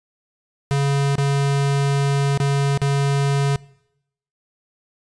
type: tone with dropouts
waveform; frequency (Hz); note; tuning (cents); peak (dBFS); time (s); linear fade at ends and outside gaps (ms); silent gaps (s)
square; 140; C#3; +18; -17; 0.71-3.56; 0; 1.155-1.182 / 2.375-2.401 / 2.775-2.817
effects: noise-tail reverb RT60 0.8 s tail -22 dB re dry + resampled to 22050 Hz